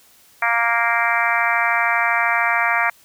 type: harmonic tone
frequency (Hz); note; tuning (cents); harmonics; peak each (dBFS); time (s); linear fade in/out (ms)
233.1; A#3; 0; 3 / 4 / 5 / 6 / 7 / 8 / 9 / 10; -24 / -24 / -24 / -24 / -24 / -24 / -24 / -24; 0.42-2.9; 5
effects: white hiss -52 dBFS RMS until 3.04 s